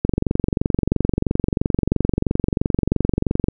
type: click train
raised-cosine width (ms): 3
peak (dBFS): -4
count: 80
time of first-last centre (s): 0.05-3.485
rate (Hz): 23
effects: none